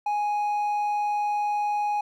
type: tone with hard clipping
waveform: sine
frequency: 830.6 Hz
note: G#5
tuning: in tune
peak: -24 dBFS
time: 0.06-2.01 s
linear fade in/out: 5 ms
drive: 3 dB
effects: none